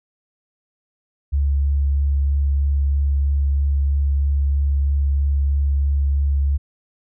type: tone with vibrato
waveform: sine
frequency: 70.2 Hz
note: C#2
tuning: 22 cents sharp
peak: -15 dBFS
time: 1.32-6.58 s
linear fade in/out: 20 ms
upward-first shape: triangle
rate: 3.1 Hz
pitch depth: 13 cents each way
effects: none